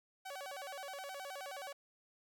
sawtooth tone with vibrato, 655 Hz, E5, 11 cents flat, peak -40 dBFS, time 0.25-1.73 s, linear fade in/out 10 ms, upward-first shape square, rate 9.5 Hz, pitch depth 260 cents each way, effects none

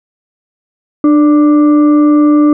sine tone with frequency modulation, 298.2 Hz, D4, 27 cents sharp, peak -4 dBFS, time 1.04-2.53 s, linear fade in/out 2 ms, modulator 882 Hz, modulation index 0.35, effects none

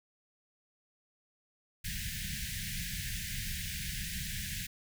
pink band-stop noise, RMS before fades -38 dBFS, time 1.84-4.67 s, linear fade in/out 10 ms, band 210 to 1600 Hz, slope 96 dB/octave, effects none

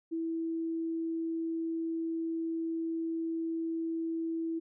sine tone, 328.1 Hz, E4, 8 cents flat, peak -31 dBFS, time 0.11-4.6 s, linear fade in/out 20 ms, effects none

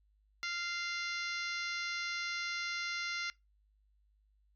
harmonic tone, 695 Hz, F5, 9 cents flat, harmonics 2 / 3 / 4 / 5 / 6 / 7 / 8 / 9, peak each -41 / -39 / -46 / -48 / -45 / -48 / -48 / -53 dBFS, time 0.43-3.3 s, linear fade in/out 0 ms, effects noise-tail reverb RT60 0.2 s tail -23 dB re dry + added 51 Hz sine -68 dBFS peak until 4.55 s

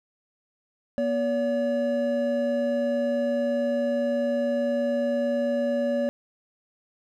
triangle tone pair together, 241.1 / 569.8 Hz, B3 / C#5, -41 / +48 cents, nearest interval octave + minor third, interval 1489 cents, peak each -25 / -22 dBFS, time 0.98-6.09 s, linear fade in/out 0 ms, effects none

